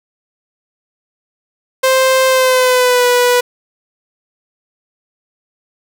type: tone with pitch glide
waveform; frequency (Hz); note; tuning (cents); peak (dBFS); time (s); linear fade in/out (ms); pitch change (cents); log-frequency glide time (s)
sawtooth; 523.3 to 491.1; C5 to B4; 0 to -10; -5; 1.83-3.41; 10; -110; 2.27-3.06
effects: none